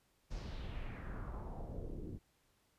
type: noise with low-pass filter sweep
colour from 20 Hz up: brown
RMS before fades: -44 dBFS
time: 0.3-2.19 s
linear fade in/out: 20 ms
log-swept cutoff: 6200 to 270 Hz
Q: 2.5
effects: pink hiss -75 dBFS RMS until 2.78 s + resampled to 32000 Hz